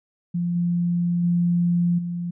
sine tone with level steps, 173.7 Hz, F3, 9 cents flat, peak -21 / -19 / -17 / -25 dBFS, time 0.34-2.31 s, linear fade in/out 10 ms, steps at 0.55 / 1.23 / 1.98 s, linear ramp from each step 10 ms, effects none

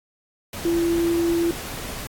sine tone in noise, 338.3 Hz, E4, 45 cents sharp, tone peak -18 dBFS, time 0.65-1.51 s, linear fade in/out 2 ms, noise pink, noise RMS -33 dBFS, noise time 0.53-2.07 s, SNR +12 dB, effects AAC 64 kbps

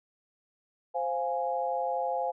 sine chord, F minor, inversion second, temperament equal, 523.3 / 698.5 / 830.6 Hz, C5 / F5 / Ab5, 0 / 0 / 0 cents, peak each -32 dBFS, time 0.94-2.32 s, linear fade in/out 20 ms, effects none

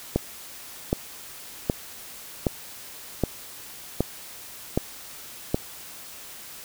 click train, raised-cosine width 2 ms, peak -7 dBFS, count 8, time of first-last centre 0.16-5.545 s, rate 1.3 Hz, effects white hiss -42 dBFS RMS until 6.64 s

